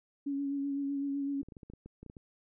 sine tone with vibrato, 279.7 Hz, C#4, 16 cents sharp, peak -31 dBFS, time 0.26-1.42 s, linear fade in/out 10 ms, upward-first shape sine, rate 7.9 Hz, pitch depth 23 cents each way
clicks, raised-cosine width 3 ms, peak -35 dBFS, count 12, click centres 1.43 / 1.486 / 1.522 / 1.568 / 1.632 / 1.7 / 1.736 / 1.86 / 2.03 / 2.063 / 2.099 / 2.168 s
effects none

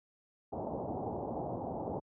white low-pass noise, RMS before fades -38 dBFS, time 0.52-2 s, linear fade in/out 10 ms, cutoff 840 Hz, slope 48 dB/octave, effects high-pass 80 Hz 12 dB/octave

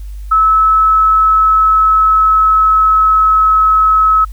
sine tone with pitch glide, 1300 to 1289.5 Hz, E6 to E6, -24 to -39 cents, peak -6 dBFS, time 0.31-4.25 s, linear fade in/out 10 ms, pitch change -15 cents, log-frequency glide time 0.71-3.63 s, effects added 50 Hz sine -23 dBFS peak until 4.32 s + white hiss -49 dBFS RMS until 4.32 s

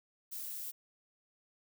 violet noise, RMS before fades -42 dBFS, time 0.31-0.72 s, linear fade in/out 20 ms, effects none

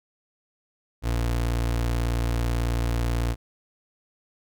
30% pulse tone, 58.27 Hz, A#1, in tune, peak -20 dBFS, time 1.02-3.36 s, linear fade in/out 50 ms, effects none

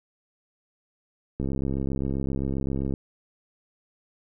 click train, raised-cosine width 3 ms, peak -16 dBFS, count 105, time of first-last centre 1.4-2.938 s, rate 67.6 Hz, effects none

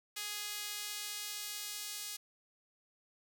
sawtooth tone with high-pass filter sweep, 415.3 Hz, G#4, in tune, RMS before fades -42 dBFS, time 0.16-2.17 s, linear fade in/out 10 ms, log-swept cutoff 2800 to 4400 Hz, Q 0.74, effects none

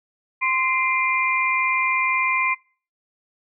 sine tone cluster, 1039 / 2081 / 2397 Hz, C6 / C7 / D7, -12 / -10 / +35 cents, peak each -23 dBFS, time 0.41-2.55 s, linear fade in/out 20 ms, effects noise-tail reverb RT60 0.4 s tail -23 dB re dry

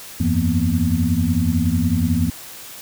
sine tone cluster, 84.7 / 95.6 / 167.7 / 232.9 / 249.1 Hz, E2 / G2 / E3 / A#3 / B3, +48 / -43 / +30 / -1 / +15 cents, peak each -22 dBFS, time 0.2-2.3 s, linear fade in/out 5 ms, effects white hiss -37 dBFS RMS until 2.81 s

